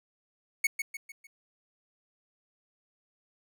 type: tone with echo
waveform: 45% pulse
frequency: 2217 Hz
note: C#7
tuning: in tune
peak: -22 dBFS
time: 0.64-0.67 s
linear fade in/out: 5 ms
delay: 150 ms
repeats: 4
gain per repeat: -7 dB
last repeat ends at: 1.27 s
effects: none